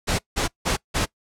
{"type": "noise bursts", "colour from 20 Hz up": "pink", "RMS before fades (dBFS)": -22, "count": 4, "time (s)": [0.07, 1.06], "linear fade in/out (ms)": 20, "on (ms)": 120, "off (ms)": 170, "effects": ["noise-tail reverb RT60 0.1 s tail -22 dB re dry", "low-pass 9000 Hz 12 dB/octave"]}